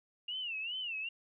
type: tone with vibrato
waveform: sine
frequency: 2800 Hz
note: F7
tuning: 4 cents sharp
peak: -36 dBFS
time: 0.28-1.09 s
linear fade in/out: 5 ms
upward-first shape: sine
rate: 2.5 Hz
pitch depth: 160 cents each way
effects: none